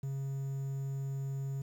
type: tone with quantisation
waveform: triangle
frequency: 136.7 Hz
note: C#3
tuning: 24 cents flat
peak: -32 dBFS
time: 0.03-1.62 s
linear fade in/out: 5 ms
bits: 10
effects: none